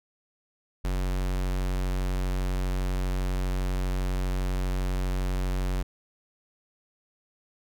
square tone, 46.25 Hz, F#1, in tune, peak -26 dBFS, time 0.84-5.83 s, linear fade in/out 10 ms, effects none

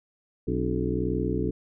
harmonic tone with a mistuned harmonic, 61.74 Hz, B1, in tune, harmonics 1 / 2 / 3 / 4 / 5 / 6 / 7, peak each -32 / -32 / -32 / -32 / -32 / -32 / -32 dBFS, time 0.47-1.51 s, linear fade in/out 10 ms, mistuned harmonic 4, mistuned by +140 cents, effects none

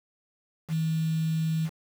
sine tone with quantisation, 160.3 Hz, E3, 48 cents flat, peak -24 dBFS, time 0.68-1.7 s, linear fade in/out 50 ms, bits 7, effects none

